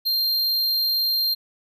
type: tone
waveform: square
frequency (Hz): 4186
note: C8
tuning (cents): 0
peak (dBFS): -20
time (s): 0.05-1.35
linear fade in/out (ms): 20
effects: none